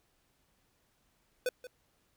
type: tone with echo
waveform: square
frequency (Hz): 501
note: B4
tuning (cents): +25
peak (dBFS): -29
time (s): 1.46-1.49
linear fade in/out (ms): 2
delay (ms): 180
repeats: 1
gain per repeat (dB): -15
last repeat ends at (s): 1.67
effects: pink hiss -73 dBFS RMS until 2.16 s